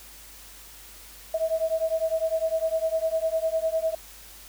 sine beating tone pair, 641 / 650.9 Hz, E5 / E5, -49 / -22 cents, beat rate 9.9 Hz, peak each -26 dBFS, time 1.34-3.95 s, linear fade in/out 5 ms, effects added 50 Hz sine -52 dBFS peak until 4.48 s + white hiss -47 dBFS RMS until 4.48 s

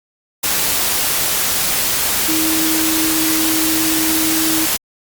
sine tone in noise, 318.9 Hz, D#4, 43 cents sharp, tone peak -18 dBFS, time 2.28-4.66 s, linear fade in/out 10 ms, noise white, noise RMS -17 dBFS, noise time 0.43-4.77 s, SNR -4 dB, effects Opus 48 kbps

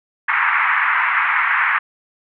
white band-pass noise, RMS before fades -17 dBFS, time 0.28-1.79 s, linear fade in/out 10 ms, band 940 to 2200 Hz, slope 48 dB/octave, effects none

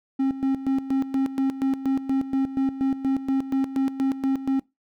triangle tone with tremolo, 268.6 Hz, C4, 46 cents sharp, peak -17 dBFS, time 0.19-4.6 s, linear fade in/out 10 ms, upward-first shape square, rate 4.2 Hz, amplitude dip 75%, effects noise-tail reverb RT60 0.2 s tail -22 dB re dry

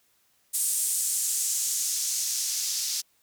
blue noise with band-pass filter sweep, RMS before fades -28 dBFS, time 0.53-3.02 s, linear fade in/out 20 ms, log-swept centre 8900 to 5200 Hz, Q 1.9, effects white hiss -67 dBFS RMS until 3.22 s

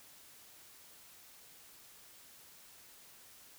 silence, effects white hiss -58 dBFS RMS until 3.58 s

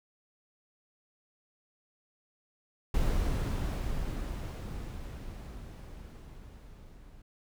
brown noise with level ramp, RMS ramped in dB -28 to -53 dBFS, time 2.94-7.22 s, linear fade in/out 5 ms, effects none

